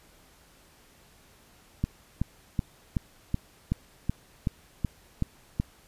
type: click train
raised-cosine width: 5 ms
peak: -13 dBFS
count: 11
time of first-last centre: 1.84-5.599 s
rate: 2.66 Hz
effects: pink hiss -58 dBFS RMS until 5.87 s + resampled to 32000 Hz